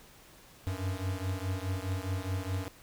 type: beating tone pair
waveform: square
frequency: 92 / 96.8 Hz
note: F#2 / G2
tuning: -9 / -21 cents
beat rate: 4.8 Hz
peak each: -35 / -36 dBFS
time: 0.67-2.68 s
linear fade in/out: 0 ms
effects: pink hiss -56 dBFS RMS until 2.82 s